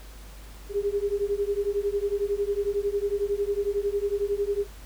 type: beating tone pair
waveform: sine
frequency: 399.7 / 410.7 Hz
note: G4 / G#4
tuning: +34 / -19 cents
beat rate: 11 Hz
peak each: -27 dBFS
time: 0.69-4.67 s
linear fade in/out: 50 ms
effects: added 50 Hz sine -42 dBFS peak until 4.85 s + pink hiss -50 dBFS RMS until 4.85 s